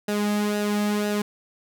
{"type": "tone with flanger", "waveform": "sawtooth", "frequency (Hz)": 207.7, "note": "G#3", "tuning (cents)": 0, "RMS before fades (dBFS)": -24, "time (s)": [0.08, 1.22], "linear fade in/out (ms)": 5, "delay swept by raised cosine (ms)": [0.89, 2.09], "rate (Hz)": 2, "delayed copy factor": -0.6, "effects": []}